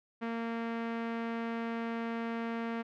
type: tone with low-pass filter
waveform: sawtooth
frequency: 230.2 Hz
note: A#3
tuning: 22 cents flat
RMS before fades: -36 dBFS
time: 0.21-2.83 s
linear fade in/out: 20 ms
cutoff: 2100 Hz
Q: 1.2
effects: none